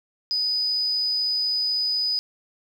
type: tone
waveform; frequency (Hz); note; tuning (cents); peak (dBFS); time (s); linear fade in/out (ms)
sine; 4978; D#8; 0; -21; 0.31-2.19; 0
effects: 8-bit